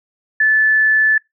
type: tone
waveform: sine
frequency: 1742 Hz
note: A6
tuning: 18 cents flat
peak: -10 dBFS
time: 0.4-1.18 s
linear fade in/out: 5 ms
effects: noise-tail reverb RT60 0.2 s tail -26 dB re dry